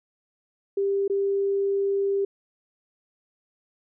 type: tone with dropouts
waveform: sine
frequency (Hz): 396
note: G4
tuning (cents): +18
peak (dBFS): -21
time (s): 0.77-2.25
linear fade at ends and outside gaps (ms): 5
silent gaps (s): 1.079-1.098
effects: none